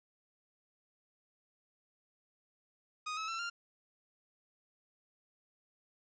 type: tone with pitch steps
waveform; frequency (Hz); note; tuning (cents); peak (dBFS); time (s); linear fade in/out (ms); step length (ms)
sawtooth; 1244.5 / 1292.1 / 1341.5 / 1392.9; D#6 / E6 / E6 / F6; 0 / -35 / +30 / -5; -33; 3.06-3.5; 10; 110
effects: resampled to 16000 Hz + 11-bit